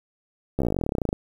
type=slowing click train; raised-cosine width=2 ms; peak=-11 dBFS; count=23; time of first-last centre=0.59-1.129 s; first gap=14 ms; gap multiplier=1.05; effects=8-bit